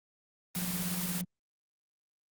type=noise; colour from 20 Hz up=white; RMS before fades=-36 dBFS; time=0.55-1.21 s; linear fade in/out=0 ms
type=tone with tremolo; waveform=sine; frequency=178.8 Hz; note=F3; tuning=41 cents sharp; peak=-32 dBFS; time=0.56-1.25 s; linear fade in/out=5 ms; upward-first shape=square; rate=17 Hz; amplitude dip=55%
effects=Opus 24 kbps